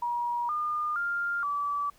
sine tone with pitch steps, 956 / 1212 / 1399 / 1153 Hz, A#5 / D#6 / F6 / D6, +43 / -46 / +3 / -32 cents, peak -27 dBFS, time 0.02-1.9 s, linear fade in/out 5 ms, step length 470 ms, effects pink hiss -61 dBFS RMS until 1.98 s

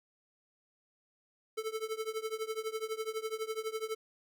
square tone with tremolo, 440 Hz, A4, in tune, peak -32 dBFS, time 1.57-3.95 s, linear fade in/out 10 ms, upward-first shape triangle, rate 12 Hz, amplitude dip 95%, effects none

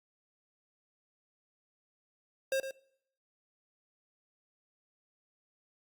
square tone with echo, 535 Hz, C5, 38 cents sharp, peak -29 dBFS, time 2.52-2.6 s, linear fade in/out 2 ms, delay 110 ms, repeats 1, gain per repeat -10 dB, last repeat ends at 2.71 s, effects noise-tail reverb RT60 0.7 s tail -22 dB re dry + Opus 48 kbps

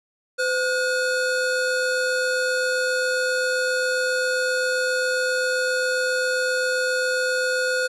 square tone pair together, 510.5 / 1444 Hz, C5 / F#6, -43 / -43 cents, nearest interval octave + tritone, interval 1800 cents, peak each -24 dBFS, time 0.38-7.88 s, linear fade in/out 20 ms, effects resampled to 22050 Hz

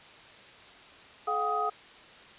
sine tone cluster, 427.6 / 715 / 786 / 1254 Hz, A4 / F5 / G5 / D#6, -49 / +41 / +4 / +13 cents, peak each -35 / -32 / -36 / -29 dBFS, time 1.27-1.7 s, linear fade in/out 10 ms, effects white hiss -51 dBFS RMS until 2.38 s + resampled to 8000 Hz

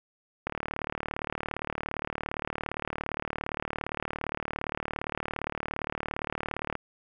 click train, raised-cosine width 0.5 ms, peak -16 dBFS, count 236, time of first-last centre 0.47-6.753 s, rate 37.4 Hz, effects none

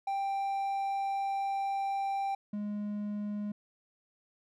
triangle tone pair in turn, 787 / 207.4 Hz, G5 / G#3, +7 / -2 cents, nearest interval octave + major seventh, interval 2309 cents, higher first, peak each -28 / -31 dBFS, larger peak first, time 0.07-2.35 / 2.53-3.52 s, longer first, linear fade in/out 5 ms, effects none

